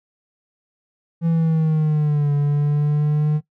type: linear two-way sweep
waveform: triangle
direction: down then up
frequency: 167.5 to 144 to 151.9 Hz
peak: -13 dBFS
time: 1.21-3.41 s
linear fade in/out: 50 ms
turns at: 2.33 s
effects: noise-tail reverb RT60 0.1 s tail -18 dB re dry